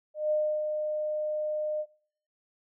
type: tone with ADSR envelope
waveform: sine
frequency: 609 Hz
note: D#5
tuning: 37 cents flat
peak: -23 dBFS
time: 0.14-1.86 s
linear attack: 170 ms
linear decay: 310 ms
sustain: -5 dB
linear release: 57 ms
effects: noise-tail reverb RT60 0.5 s tail -20 dB re dry